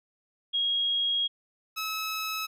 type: tone pair in turn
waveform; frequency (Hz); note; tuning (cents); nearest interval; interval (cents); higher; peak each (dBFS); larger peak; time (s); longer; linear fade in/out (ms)
sine / 15% pulse; 3282 / 1292.3; G#7 / E6; -21 / -35; octave + major third; 1614; first; -24; neither; 0.53-1.28 / 1.76-2.47; first; 20
effects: none